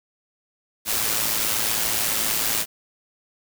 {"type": "noise with amplitude modulation", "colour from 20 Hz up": "white", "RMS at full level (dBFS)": -21, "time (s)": [0.85, 2.66], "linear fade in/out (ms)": 50, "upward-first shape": "sine", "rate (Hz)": 109, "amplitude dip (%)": 50, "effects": []}